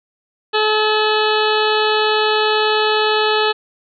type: harmonic tone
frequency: 429.5 Hz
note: A4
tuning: 42 cents flat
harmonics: 1 / 2 / 3 / 4 / 6 / 7 / 8 / 9 / 10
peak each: -17 / -20 / -22 / -23 / -25 / -25 / -26 / -27 / -27 dBFS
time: 0.53-3.53 s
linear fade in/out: 20 ms
effects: none